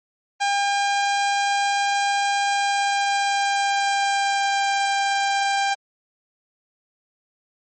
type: tone with pitch glide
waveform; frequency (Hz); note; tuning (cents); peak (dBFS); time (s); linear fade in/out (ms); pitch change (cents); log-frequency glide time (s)
sawtooth; 803 to 794.2; G5 to G5; +41 to +22; -15; 0.4-5.75; 20; -19; 2.47-4.7
effects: MP3 32 kbps